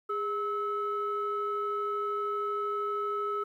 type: tone pair together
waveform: sine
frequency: 410 / 1297.2 Hz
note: G#4 / E6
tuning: -22 / -28 cents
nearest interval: octave + minor sixth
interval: 1994 cents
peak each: -32 / -30 dBFS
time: 0.09-3.44 s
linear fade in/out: 10 ms
effects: tanh soft clip ceiling -23 dBFS + 11-bit